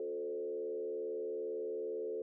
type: tone with frequency modulation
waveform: sine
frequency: 440 Hz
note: A4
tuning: in tune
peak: -36 dBFS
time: 0-2.22 s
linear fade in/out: 2 ms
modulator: 77.7 Hz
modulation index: 0.94
effects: none

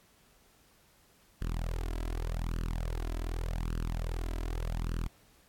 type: tone with flanger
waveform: sawtooth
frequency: 41.2 Hz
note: E1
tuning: in tune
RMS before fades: -34 dBFS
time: 1.41-5.08 s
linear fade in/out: 10 ms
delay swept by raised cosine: 0.66 to 3.06 ms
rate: 0.85 Hz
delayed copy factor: +0.9
effects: pink hiss -64 dBFS RMS until 5.48 s + AAC 64 kbps

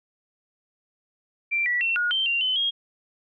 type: tone with pitch steps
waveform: sine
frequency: 2356 / 1948 / 2710 / 1441 / 3125 / 2770 / 3040 / 3260 Hz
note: D7 / B6 / E7 / F#6 / G7 / F7 / F#7 / G#7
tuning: +5 / -24 / +47 / -46 / -6 / -15 / +46 / -33 cents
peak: -21 dBFS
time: 1.51-2.71 s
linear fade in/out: 20 ms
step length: 150 ms
effects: none

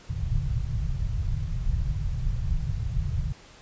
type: low-pass noise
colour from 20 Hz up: pink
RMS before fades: -27 dBFS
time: 0.09-3.33 s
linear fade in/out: 10 ms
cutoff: 150 Hz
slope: 48 dB/octave
effects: pink hiss -51 dBFS RMS until 3.61 s + resampled to 16000 Hz

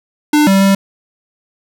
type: tone with pitch steps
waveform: square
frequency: 299 / 194.3 / 195.7 Hz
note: D4 / G3 / G3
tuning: +31 / -15 / -3 cents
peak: -8 dBFS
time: 0.33-0.75 s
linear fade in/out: 5 ms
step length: 140 ms
effects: none

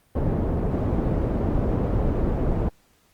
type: low-pass noise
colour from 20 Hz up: pink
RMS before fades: -23 dBFS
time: 0.15-2.69 s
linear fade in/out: 5 ms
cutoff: 520 Hz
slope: 12 dB/octave
effects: pink hiss -62 dBFS RMS until 3.13 s + Opus 32 kbps

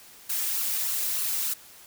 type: noise with flanger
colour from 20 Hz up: blue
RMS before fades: -28 dBFS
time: 0.29-1.54 s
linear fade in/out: 10 ms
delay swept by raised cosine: 0.69 to 2.49 ms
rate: 3.3 Hz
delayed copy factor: +0.5
effects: white hiss -50 dBFS RMS until 1.86 s

